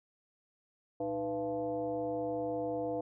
sine tone with frequency modulation, 495.6 Hz, B4, 6 cents sharp, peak -32 dBFS, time 1-3.01 s, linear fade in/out 5 ms, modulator 188 Hz, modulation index 1.2, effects none

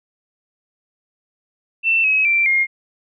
sine tone with pitch steps, 2679 / 2556 / 2351 / 2132 Hz, E7 / D#7 / D7 / C7, +27 / +46 / +1 / +32 cents, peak -13 dBFS, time 1.83-2.67 s, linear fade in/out 50 ms, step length 210 ms, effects none

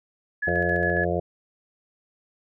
sine tone with tremolo, 1700 Hz, G#6, 40 cents sharp, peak -23 dBFS, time 0.42-1.05 s, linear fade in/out 10 ms, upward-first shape square, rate 7.3 Hz, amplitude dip 35%
harmonic tone, 87.31 Hz, F2, in tune, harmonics 1 / 2 / 4 / 5 / 6 / 7 / 8, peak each -30 / -30 / -30 / -30 / -30 / -30 / -30 dBFS, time 0.47-1.2 s, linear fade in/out 5 ms
effects none

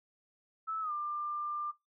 sine tone with pitch glide, 1308 to 1192.5 Hz, E6 to D6, -14 to +26 cents, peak -33 dBFS, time 0.67-1.72 s, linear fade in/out 20 ms, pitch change -160 cents, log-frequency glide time 0.81-0.92 s, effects noise-tail reverb RT60 0.2 s tail -23 dB re dry

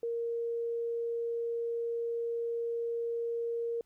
sine tone, 466.2 Hz, A#4, in tune, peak -31 dBFS, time 0.03-3.81 s, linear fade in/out 2 ms, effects pink hiss -75 dBFS RMS until 3.85 s

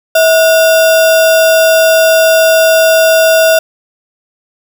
sine tone with sample-and-hold, 647 Hz, E5, 32 cents flat, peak -4 dBFS, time 0.15-3.59 s, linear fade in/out 5 ms, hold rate 2100 Hz, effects none

